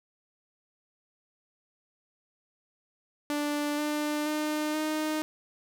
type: tone with pitch steps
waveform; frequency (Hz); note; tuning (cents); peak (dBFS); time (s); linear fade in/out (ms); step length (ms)
sawtooth; 293.7 / 298.7 / 303.7 / 308.8; D4 / D4 / D#4 / D#4; 0 / +29 / -42 / -13; -24; 3.3-5.22; 0; 480
effects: none